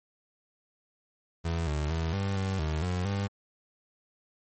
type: tone with pitch steps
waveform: 30% pulse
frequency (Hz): 83.3 / 74.8 / 81.5 / 98.2 / 96 / 77.7 / 90 / 99.5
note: E2 / D2 / E2 / G2 / G2 / D#2 / F#2 / G2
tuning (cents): +19 / +32 / -19 / +4 / -36 / -2 / -47 / +26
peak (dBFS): -25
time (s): 1.44-3.28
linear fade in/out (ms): 20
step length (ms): 230
effects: MP3 32 kbps